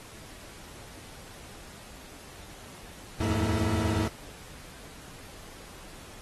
40% pulse tone cluster, 79.1 / 88.1 / 105 / 226.2 / 325 Hz, D#2 / F2 / G#2 / A3 / E4, +29 / +16 / +19 / +48 / -24 cents, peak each -33 / -32 / -29 / -32 / -32 dBFS, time 3.2-4.08 s, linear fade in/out 5 ms, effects pink hiss -48 dBFS RMS until 6.21 s + AAC 32 kbps

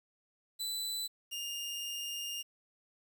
sawtooth tone pair in turn, 3992 / 2823 Hz, B7 / F7, +18 / +18 cents, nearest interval tritone, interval 600 cents, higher first, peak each -32 / -34 dBFS, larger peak first, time 0.59-1.08 / 1.31-2.43 s, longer second, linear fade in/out 20 ms, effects 10-bit

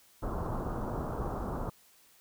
pink low-pass noise, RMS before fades -35 dBFS, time 0.22-1.7 s, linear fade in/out 10 ms, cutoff 1300 Hz, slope 48 dB/octave, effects white hiss -62 dBFS RMS until 2.2 s

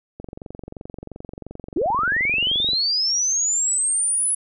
click train, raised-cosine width 2 ms, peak -21 dBFS, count 59, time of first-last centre 0.2-2.733 s, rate 22.9 Hz
sine linear sweep, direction up, 277.2 to 10300 Hz, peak -18 dBFS, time 1.76-4.35 s, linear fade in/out 5 ms
effects none

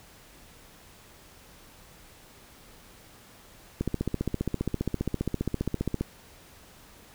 click train, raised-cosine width 3 ms, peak -14 dBFS, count 34, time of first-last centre 3.81-6.01 s, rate 15 Hz, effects pink hiss -53 dBFS RMS until 7.14 s

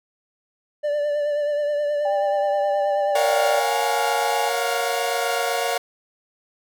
triangle tone with vibrato, 587.3 Hz, D5, in tune, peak -18 dBFS, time 0.83-3.61 s, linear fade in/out 20 ms, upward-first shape triangle, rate 9.4 Hz, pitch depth 35 cents each way
sine tone with pitch glide, 795 to 834.5 Hz, G5 to G#5, +24 to +8 cents, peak -23 dBFS, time 2.05-4.49 s, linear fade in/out 5 ms, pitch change +84 cents, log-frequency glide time 3.5-3.77 s
sawtooth chord, Gb major seventh, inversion first, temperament equal with one note detuned, 466.2 / 554.4 / 698.5 / 726.4 Hz, Bb4 / Db5 / F5 / Gb5, 0 / 0 / 0 / -32 cents, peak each -23 dBFS, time 3.15-5.78 s, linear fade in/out 5 ms
effects none

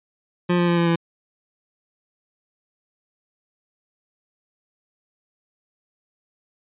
25% pulse tone with pitch steps, 176.5 / 174.37 / 172.27 / 170.19 / 168.14 Hz, F3 / F3 / F3 / F3 / E3, +19 / -2 / -23 / -44 / +35 cents, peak -13 dBFS, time 0.49-0.96 s, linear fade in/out 10 ms, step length 94 ms, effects resampled to 8000 Hz

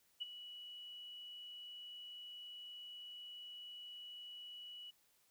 sine tone with ADSR envelope, 2938 Hz, F#7, 13 cents flat, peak -37 dBFS, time 0.2-4.91 s, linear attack 21 ms, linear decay 18 ms, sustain -12 dB, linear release 13 ms, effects white hiss -74 dBFS RMS until 5.3 s

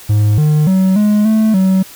triangle tone with pitch steps, 105.3 / 151.7 / 188.8 / 209.5 / 218.5 / 189.3 Hz, G#2 / D#3 / F#3 / G#3 / A3 / F#3, +24 / -44 / +35 / +15 / -12 / +40 cents, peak -6 dBFS, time 0.09-1.83 s, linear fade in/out 10 ms, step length 290 ms, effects white hiss -36 dBFS RMS until 1.95 s

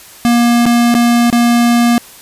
square tone with dropouts, 237.4 Hz, A#3, 32 cents sharp, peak -8 dBFS, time 0.25-1.98 s, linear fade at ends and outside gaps 0 ms, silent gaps 0.656-0.663 / 0.942-0.95 / 1.301-1.327 s, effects white hiss -37 dBFS RMS until 2.21 s + resampled to 32000 Hz

